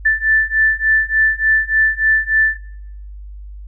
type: beating tone pair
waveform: sine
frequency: 1760 / 1763.4 Hz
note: A6 / A6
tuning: 0 / +3 cents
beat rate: 3.4 Hz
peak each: -15 dBFS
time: 0.05-2.57 s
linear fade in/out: 10 ms
effects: noise-tail reverb RT60 0.7 s tail -19 dB re dry + added 50 Hz sine -30 dBFS peak until 3.67 s